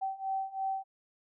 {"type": "beating tone pair", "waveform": "sine", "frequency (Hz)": [770, 773], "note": ["G5", "G5"], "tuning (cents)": [-31, -24], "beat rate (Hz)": 3, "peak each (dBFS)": [-36, -34], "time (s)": [0.01, 0.84], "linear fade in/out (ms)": 20, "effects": []}